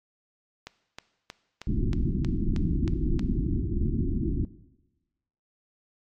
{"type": "click train", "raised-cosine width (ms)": 0.2, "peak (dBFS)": -20, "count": 9, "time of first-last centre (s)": [0.67, 3.194], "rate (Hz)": 3.17}
{"type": "low-pass noise", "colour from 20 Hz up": "pink", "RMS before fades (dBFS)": -26, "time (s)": [1.67, 4.45], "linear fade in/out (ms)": 2, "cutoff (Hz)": 360, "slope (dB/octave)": 96}
{"effects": ["noise-tail reverb RT60 1.0 s tail -17 dB re dry", "MP3 64 kbps"]}